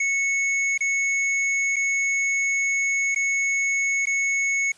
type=tone with dropouts; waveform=square; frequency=2205 Hz; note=C#7; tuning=10 cents flat; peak=-21 dBFS; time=0-4.72 s; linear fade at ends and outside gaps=5 ms; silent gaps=0.778-0.806 / 1.76-1.764 / 3.148-3.159 / 4.056-4.069 s; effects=white hiss -53 dBFS RMS until 4.77 s + resampled to 22050 Hz